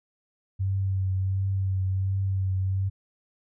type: tone with vibrato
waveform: sine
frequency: 95.7 Hz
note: G2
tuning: 41 cents flat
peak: -23 dBFS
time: 0.59-2.9 s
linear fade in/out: 20 ms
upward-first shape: triangle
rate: 1.4 Hz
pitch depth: 28 cents each way
effects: none